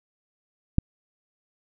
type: click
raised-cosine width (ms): 5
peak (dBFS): -6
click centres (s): 0.784
effects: none